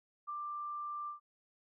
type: tone with ADSR envelope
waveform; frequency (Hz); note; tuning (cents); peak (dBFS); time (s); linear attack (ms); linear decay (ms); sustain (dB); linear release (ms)
sine; 1183; D6; +12; -36; 0.27-1.2; 25; 4; -2; 120
effects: none